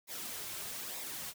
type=noise with flanger; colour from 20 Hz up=white; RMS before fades=-42 dBFS; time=0.07-1.34 s; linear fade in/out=50 ms; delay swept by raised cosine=0.66 to 4.26 ms; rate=1.1 Hz; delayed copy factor=-0.55; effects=none